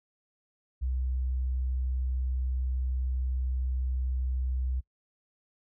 sine tone, 63.8 Hz, C2, 43 cents flat, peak -27 dBFS, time 0.81-4.81 s, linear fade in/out 20 ms, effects noise-tail reverb RT60 0.1 s tail -23 dB re dry

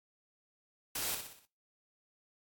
white noise with echo, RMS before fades -36 dBFS, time 0.95-1.15 s, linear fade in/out 5 ms, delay 61 ms, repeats 5, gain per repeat -6 dB, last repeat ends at 1.455 s, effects noise-tail reverb RT60 0.4 s tail -26 dB re dry + AAC 64 kbps

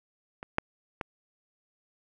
clicks, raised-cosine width 0.5 ms, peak -24 / -9 / -17 dBFS, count 3, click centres 0.429 / 0.584 / 1.012 s, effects none

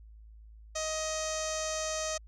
sawtooth tone with low-pass filter, 628 Hz, D#5, 16 cents sharp, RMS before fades -34 dBFS, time 0.75-2.18 s, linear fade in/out 10 ms, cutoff 6500 Hz, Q 6.4, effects added 54 Hz sine -49 dBFS peak until 2.27 s

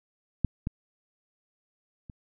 clicks, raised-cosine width 5 ms, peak -11 / -17 / -30 dBFS, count 3, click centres 0.447 / 0.671 / 2.098 s, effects none

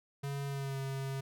square tone with pitch glide, 140 to 135.47 Hz, C#3 to C#3, +18 to -39 cents, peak -36 dBFS, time 0.23-1.21 s, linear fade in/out 10 ms, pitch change -57 cents, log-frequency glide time 0.47-0.78 s, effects none

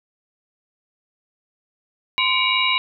sine tone cluster, 1032 / 2237 / 2340 / 2853 / 3831 Hz, C6 / C#7 / D7 / F7 / A#7, -24 / +15 / -7 / +36 / +47 cents, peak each -23 dBFS, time 2.18-2.78 s, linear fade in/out 0 ms, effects none

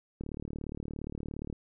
click train, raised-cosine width 3 ms, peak -25 dBFS, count 50, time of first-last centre 0.21-1.527 s, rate 37.2 Hz, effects none

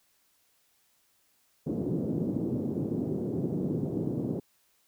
white band-pass noise, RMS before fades -31 dBFS, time 1.66-4.4 s, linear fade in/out 10 ms, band 120 to 360 Hz, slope 24 dB/octave, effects white hiss -69 dBFS RMS until 4.87 s

